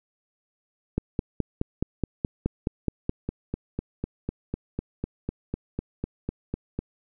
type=two click trains; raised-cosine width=3 ms; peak=-11 / -15 dBFS; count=11 / 15; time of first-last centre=0.98-3.094 / 3.29-6.79 s; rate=4.73 / 4 Hz; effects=none